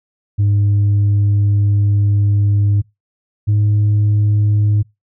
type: tone pair in turn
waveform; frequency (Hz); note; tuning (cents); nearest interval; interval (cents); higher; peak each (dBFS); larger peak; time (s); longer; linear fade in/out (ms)
sine; 102 / 104.44; G#2 / G#2; -31 / +10; unison; 41; second; -8; neither; 0.38-2.82 / 3.47-4.83; first; 20
effects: noise-tail reverb RT60 0.2 s tail -23 dB re dry + tanh soft clip ceiling -9 dBFS